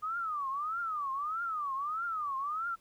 sine tone with vibrato, 1220 Hz, D#6, 34 cents flat, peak -32 dBFS, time 0.02-2.76 s, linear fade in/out 20 ms, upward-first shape triangle, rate 1.6 Hz, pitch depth 260 cents each way, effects pink hiss -67 dBFS RMS until 2.8 s

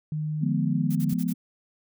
sine tone with vibrato, 151.7 Hz, D#3, 44 cents flat, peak -26 dBFS, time 0.12-1.13 s, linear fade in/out 2 ms, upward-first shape square, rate 1.6 Hz, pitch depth 17 cents each way
sine chord, F diminished, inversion none, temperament equal with one note detuned, 174.61 / 212 / 246.9 Hz, F3 / Ab3 / Cb4, 0 / +36 / 0 cents, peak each -27 / -29 / -28 dBFS, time 0.41-1.34 s, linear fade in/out 20 ms
blue noise bursts, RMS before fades -41 dBFS, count 5, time 0.9-1.331 s, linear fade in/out 10 ms, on 55 ms, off 39 ms
effects none

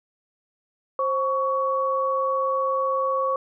sine tone pair together, 529 / 1121 Hz, C5 / C#6, +19 / +19 cents, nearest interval octave + minor second, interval 1300 cents, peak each -24 / -23 dBFS, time 0.99-3.36 s, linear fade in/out 2 ms, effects none

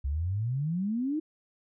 sine exponential sweep, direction up, 65.41 to 322.2 Hz, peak -27 dBFS, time 0.04-1.2 s, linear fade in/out 10 ms, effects none

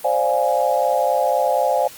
sine chord, D half-diminished seventh, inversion third, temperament equal, 523.3 / 587.3 / 698.5 / 830.6 Hz, C5 / D5 / F5 / Ab5, 0 / 0 / 0 / 0 cents, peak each -21 dBFS, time 0.04-1.88 s, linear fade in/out 10 ms, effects white hiss -40 dBFS RMS until 1.97 s + Opus 32 kbps

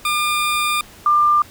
20% pulse / sine tone pair in turn, 1204 / 1194.3 Hz, D6 / D6, +43 / +29 cents, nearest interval unison, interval 14 cents, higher first, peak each -12 / -11 dBFS, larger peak second, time 0.05-0.81 / 1.06-1.42 s, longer first, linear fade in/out 2 ms, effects pink hiss -43 dBFS RMS until 1.5 s

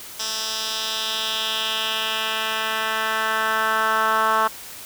10% pulse tone with band-pass filter sweep, 220 Hz, A3, in tune, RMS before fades -23 dBFS, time 0.19-4.48 s, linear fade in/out 10 ms, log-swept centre 5300 to 1200 Hz, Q 2.2, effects white hiss -38 dBFS RMS until 4.85 s

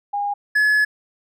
sine / triangle tone pair in turn, 814 / 1704.5 Hz, G#5 / G#6, -35 / +45 cents, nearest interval octave + minor second, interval 1280 cents, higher second, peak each -20 / -12 dBFS, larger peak second, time 0.13-0.34 / 0.55-0.85 s, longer second, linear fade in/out 10 ms, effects none

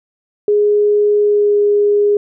sine tone with pitch glide, 415.3 to 411.7 Hz, G#4 to G#4, 0 to -15 cents, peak -9 dBFS, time 0.48-2.17 s, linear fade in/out 2 ms, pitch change -15 cents, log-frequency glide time 1.21-1.57 s, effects none

